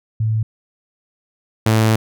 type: tone pair in turn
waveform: sine / sawtooth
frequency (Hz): 110 / 110.38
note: A2 / A2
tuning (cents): 0 / +6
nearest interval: unison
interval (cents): 6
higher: second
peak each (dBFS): -15 / -8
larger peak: second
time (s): 0.2-0.43 / 1.66-1.96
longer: second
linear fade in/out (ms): 5
effects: none